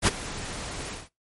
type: noise with ADSR envelope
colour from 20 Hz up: pink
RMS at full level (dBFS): -18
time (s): 0.02-1.09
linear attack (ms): 51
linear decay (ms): 26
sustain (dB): -17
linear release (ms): 190
effects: noise-tail reverb RT60 0.2 s tail -22 dB re dry + MP3 48 kbps